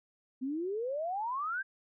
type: exponential sweep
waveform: sine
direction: up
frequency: 250 to 1621 Hz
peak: -32 dBFS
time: 0.41-1.63 s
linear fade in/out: 20 ms
effects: none